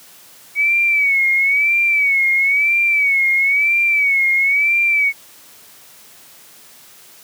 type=tone with vibrato; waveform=sine; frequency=2254 Hz; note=C#7; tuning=28 cents sharp; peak=-12 dBFS; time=0.55-5.13 s; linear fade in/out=50 ms; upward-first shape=sine; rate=1 Hz; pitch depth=91 cents each way; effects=white hiss -44 dBFS RMS until 7.23 s + high-pass 100 Hz 12 dB/octave